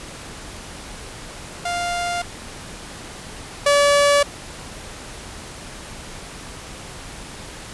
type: tone pair in turn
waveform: sawtooth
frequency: 700 / 573.5 Hz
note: F5 / D5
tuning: +4 / -41 cents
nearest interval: minor third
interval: 345 cents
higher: first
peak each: -18 / -9 dBFS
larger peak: second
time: 1.65-2.22 / 3.66-4.23 s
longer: neither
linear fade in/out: 5 ms
effects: pink hiss -36 dBFS RMS until 7.73 s + resampled to 24000 Hz